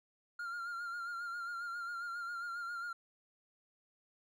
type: tone with vibrato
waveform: triangle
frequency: 1396.9 Hz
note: F6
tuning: in tune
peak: -37 dBFS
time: 0.39-2.93 s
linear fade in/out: 5 ms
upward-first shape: sine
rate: 7.4 Hz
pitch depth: 41 cents each way
effects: none